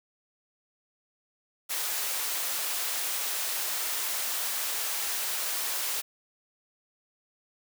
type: high-pass noise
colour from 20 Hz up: white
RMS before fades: -31 dBFS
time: 1.69-6.02 s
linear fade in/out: 20 ms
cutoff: 530 Hz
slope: 12 dB/octave
effects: none